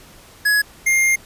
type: tone pair in turn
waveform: square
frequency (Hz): 1681 / 2118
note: G#6 / C7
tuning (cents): +20 / +21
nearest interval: major third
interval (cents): 401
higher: second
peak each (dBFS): -14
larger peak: neither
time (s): 0.45-0.62 / 0.86-1.16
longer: second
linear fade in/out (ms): 10
effects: pink hiss -45 dBFS RMS until 1.25 s + resampled to 32000 Hz